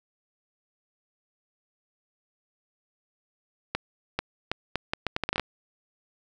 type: accelerating click train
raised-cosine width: 0.3 ms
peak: -10 dBFS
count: 13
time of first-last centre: 3.75-5.397 s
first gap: 440 ms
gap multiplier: 0.74
effects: none